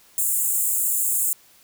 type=high-pass noise; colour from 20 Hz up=pink; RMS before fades=-22 dBFS; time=0.18-1.33 s; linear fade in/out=0 ms; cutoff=7100 Hz; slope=96 dB/octave; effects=white hiss -54 dBFS RMS until 1.63 s